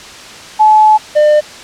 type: tone pair in turn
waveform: sine / triangle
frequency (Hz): 860 / 601.1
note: A5 / D5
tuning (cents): -40 / +40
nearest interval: tritone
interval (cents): 620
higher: first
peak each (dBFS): -3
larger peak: neither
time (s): 0.59-0.98 / 1.15-1.41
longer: first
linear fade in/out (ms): 20
effects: white hiss -31 dBFS RMS until 1.63 s + low-pass 6000 Hz 12 dB/octave